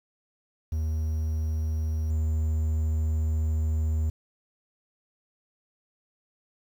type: tone with level steps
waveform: triangle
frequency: 78.5 Hz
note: D#2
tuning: 16 cents sharp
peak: -23 / -21 dBFS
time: 0.72-4.1 s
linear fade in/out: 5 ms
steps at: 2.1 s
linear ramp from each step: 5 ms
effects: 9-bit